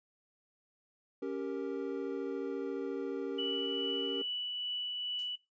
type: chord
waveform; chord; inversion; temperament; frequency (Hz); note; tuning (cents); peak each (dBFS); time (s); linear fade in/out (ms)
triangle; G diminished; second; equal; 277.2 / 392 / 466.2; Db4 / G4 / Bb4; 0 / 0 / 0; -37; 1.22-4.22; 5
type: tone with tremolo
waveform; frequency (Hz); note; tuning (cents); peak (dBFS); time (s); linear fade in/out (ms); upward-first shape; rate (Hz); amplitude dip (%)
sine; 2960; F#7; 0; -33; 3.38-5.36; 10; triangle; 2.4; 25
type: noise with exponential decay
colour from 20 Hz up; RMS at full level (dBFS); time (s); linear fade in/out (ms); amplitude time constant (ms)
blue; -49; 5.19-5.39; 0; 42
effects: noise-tail reverb RT60 0.2 s tail -17 dB re dry + resampled to 16000 Hz